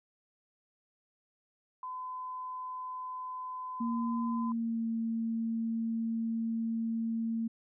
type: tone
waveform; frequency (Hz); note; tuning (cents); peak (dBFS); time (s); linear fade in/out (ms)
sine; 1016; B5; +49; -37; 1.83-4.52; 2
type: tone with pitch glide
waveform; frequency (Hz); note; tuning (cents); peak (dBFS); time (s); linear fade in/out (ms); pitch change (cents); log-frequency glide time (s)
sine; 233.1 to 227.1; A#3 to A#3; 0 to -45; -30; 3.8-7.48; 10; -45; 4.24-4.87
effects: none